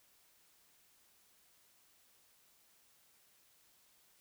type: silence
effects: white hiss -69 dBFS RMS until 4.2 s